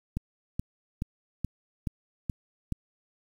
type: click train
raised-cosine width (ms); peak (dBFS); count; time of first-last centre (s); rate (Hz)
5; -17; 7; 0.17-2.723; 2.35
effects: 8-bit